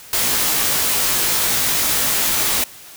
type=noise with comb filter; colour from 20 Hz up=white; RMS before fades=-18 dBFS; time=0.13-2.64 s; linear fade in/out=2 ms; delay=18 ms; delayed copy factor=-0.85; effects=white hiss -40 dBFS RMS until 2.96 s